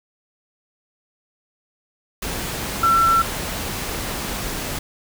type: tone in noise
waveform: sine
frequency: 1346 Hz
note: E6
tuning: 36 cents sharp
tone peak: -13 dBFS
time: 2.83-3.22 s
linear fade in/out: 5 ms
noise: pink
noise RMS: -27 dBFS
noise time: 2.22-4.79 s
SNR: +11 dB
effects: none